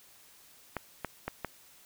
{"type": "clicks", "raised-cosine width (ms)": 0.5, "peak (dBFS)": -18, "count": 4, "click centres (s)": [0.767, 1.047, 1.28, 1.447], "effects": ["white hiss -58 dBFS RMS until 1.85 s"]}